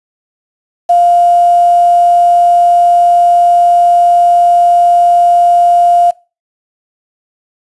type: tone with quantisation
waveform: sine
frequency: 698.5 Hz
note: F5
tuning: in tune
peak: -4 dBFS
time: 0.89-6.11 s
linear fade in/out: 10 ms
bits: 5
effects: noise-tail reverb RT60 0.3 s tail -22 dB re dry + resampled to 24000 Hz